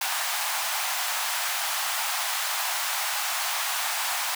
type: high-pass noise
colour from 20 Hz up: pink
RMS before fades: -28 dBFS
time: 0.01-4.35 s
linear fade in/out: 5 ms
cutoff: 710 Hz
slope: 48 dB/octave
effects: none